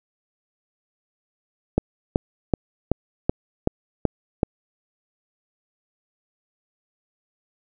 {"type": "click train", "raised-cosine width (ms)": 2, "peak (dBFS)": -4, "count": 8, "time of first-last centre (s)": [1.78, 4.432], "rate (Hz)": 2.64, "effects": []}